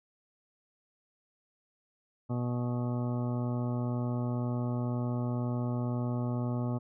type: harmonic tone with a mistuned harmonic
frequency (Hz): 122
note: B2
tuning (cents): -21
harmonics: 1 / 2 / 3 / 4 / 5 / 6 / 7 / 9 / 10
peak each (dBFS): -31 / -34 / -43 / -46 / -43 / -50 / -47 / -49 / -52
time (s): 2.29-6.79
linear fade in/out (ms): 20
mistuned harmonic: 10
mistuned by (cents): +44
effects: none